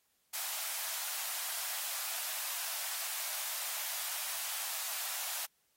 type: high-pass noise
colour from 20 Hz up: white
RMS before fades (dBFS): -38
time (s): 0.33-5.46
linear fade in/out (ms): 10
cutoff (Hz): 620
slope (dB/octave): 48
effects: white hiss -75 dBFS RMS until 5.76 s + AAC 48 kbps